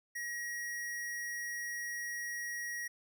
square tone, 1900 Hz, A#6, 33 cents sharp, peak -38 dBFS, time 0.15-2.88 s, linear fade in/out 10 ms, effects none

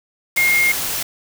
sine tone in noise, 2135 Hz, C7, 34 cents sharp, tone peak -13 dBFS, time 0.37-0.72 s, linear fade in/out 5 ms, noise white, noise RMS -23 dBFS, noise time 0.36-1.03 s, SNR +7 dB, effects none

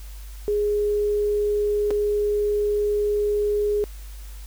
sine tone with dropouts, 415.3 Hz, G#4, in tune, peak -19 dBFS, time 0.48-3.84 s, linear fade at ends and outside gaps 0 ms, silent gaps 1.906-1.91 s, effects added 50 Hz sine -35 dBFS peak until 4.46 s + white hiss -49 dBFS RMS until 4.46 s

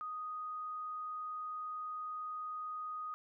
sine tone, 1244.5 Hz, D#6, in tune, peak -39 dBFS, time 0.01-3.14 s, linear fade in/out 0 ms, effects none

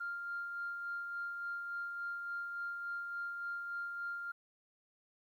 sine tone with tremolo, 1396.9 Hz, F6, in tune, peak -36 dBFS, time 0-4.32 s, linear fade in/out 10 ms, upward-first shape sine, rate 3.5 Hz, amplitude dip 35%, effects tanh soft clip ceiling -32 dBFS + 12-bit

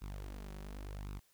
sawtooth tone with flanger, 49.53 Hz, G1, 19 cents sharp, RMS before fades -45 dBFS, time 0.01-1.2 s, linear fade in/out 20 ms, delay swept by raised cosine 0.78 to 5.38 ms, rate 0.91 Hz, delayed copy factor +0.65, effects white hiss -71 dBFS RMS until 1.33 s

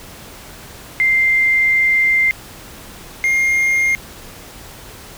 sine / triangle tone pair in turn, 2093 / 2123 Hz, C7 / C7, 0 / +25 cents, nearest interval unison, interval 25 cents, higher second, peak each -11 dBFS, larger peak neither, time 1-2.31 / 3.24-3.95 s, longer first, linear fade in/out 0 ms, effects pink hiss -37 dBFS RMS until 5.17 s

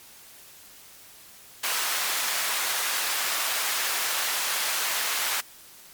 pink high-pass noise, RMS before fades -27 dBFS, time 1.63-5.41 s, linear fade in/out 10 ms, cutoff 1100 Hz, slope 12 dB/octave, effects white hiss -49 dBFS RMS until 5.93 s + MP3 96 kbps

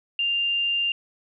sine tone, 2794 Hz, F7, in tune, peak -21 dBFS, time 0.19-0.92 s, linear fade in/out 2 ms, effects none

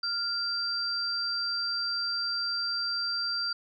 sine tone pair together, 1400 / 4709 Hz, F6 / D8, +4 / +4 cents, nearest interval octave + major sixth, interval 2100 cents, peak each -34 / -29 dBFS, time 0.03-3.53 s, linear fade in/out 5 ms, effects none

